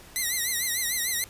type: tone with vibrato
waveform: 5% pulse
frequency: 1975.5 Hz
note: B6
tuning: in tune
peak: -15 dBFS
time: 0.16-1.24 s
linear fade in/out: 0 ms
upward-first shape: triangle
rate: 6.7 Hz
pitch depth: 130 cents each way
effects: pink hiss -49 dBFS RMS until 1.29 s + resampled to 32000 Hz